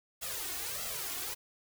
white noise with flanger, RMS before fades -38 dBFS, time 0.21-1.35 s, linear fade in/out 20 ms, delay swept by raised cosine 1.5 to 2.8 ms, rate 1.6 Hz, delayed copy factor +0.95, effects none

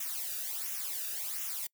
blue noise with flanger, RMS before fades -37 dBFS, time 0-1.67 s, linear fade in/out 5 ms, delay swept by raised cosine 0.22 to 0.96 ms, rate 1.4 Hz, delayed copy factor -0.75, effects noise-tail reverb RT60 0.1 s tail -26 dB re dry

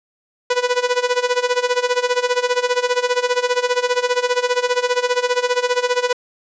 sawtooth tone with tremolo, 493.9 Hz, B4, in tune, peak -9 dBFS, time 0.5-6.13 s, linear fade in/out 5 ms, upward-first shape sine, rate 15 Hz, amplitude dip 85%, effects resampled to 16000 Hz + 8-bit

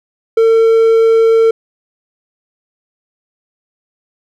triangle tone, 451.7 Hz, A4, 45 cents sharp, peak -4 dBFS, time 0.37-1.51 s, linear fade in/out 5 ms, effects none

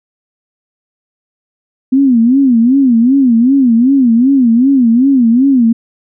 sine tone with vibrato, 251.1 Hz, B3, 29 cents sharp, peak -5 dBFS, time 1.92-5.73 s, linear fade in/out 10 ms, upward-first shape sine, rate 2.6 Hz, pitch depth 180 cents each way, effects none

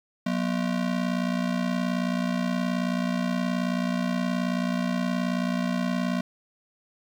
square ring-modulated tone, 213.5 Hz, G#3, 48 cents sharp, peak -22 dBFS, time 0.26-6.21 s, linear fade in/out 5 ms, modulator 29.4 Hz, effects low-pass 5000 Hz 12 dB/octave + 8-bit

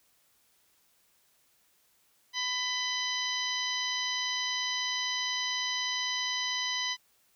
harmonic tone with a mistuned harmonic, 997 Hz, B5, 16 cents sharp, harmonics 1 / 2 / 3 / 4 / 5 / 6, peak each -39 / -35 / -35 / -36 / -38 / -40 dBFS, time 2.33-6.97 s, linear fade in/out 50 ms, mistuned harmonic 3, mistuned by +39 cents, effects white hiss -68 dBFS RMS until 7.35 s

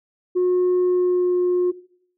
sine tone with pitch glide, 362 to 358.5 Hz, F#4 to F4, -38 to +45 cents, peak -14 dBFS, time 0.35-1.72 s, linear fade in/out 20 ms, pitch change -17 cents, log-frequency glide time 0.78-1.38 s, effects noise-tail reverb RT60 0.6 s tail -19 dB re dry + tanh soft clip ceiling -14 dBFS

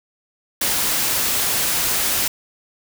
white noise, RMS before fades -20 dBFS, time 0.61-2.28 s, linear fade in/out 5 ms, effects none

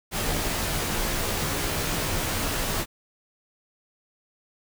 pink noise with comb filter, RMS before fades -27 dBFS, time 0.11-2.86 s, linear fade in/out 50 ms, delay 16 ms, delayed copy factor -0.6, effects none

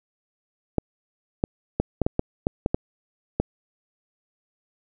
clicks, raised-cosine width 2 ms, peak -7 dBFS, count 10, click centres 0.783 / 1.439 / 1.8 / 2.017 / 2.065 / 2.194 / 2.469 / 2.661 / 2.745 / 3.4 s, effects none

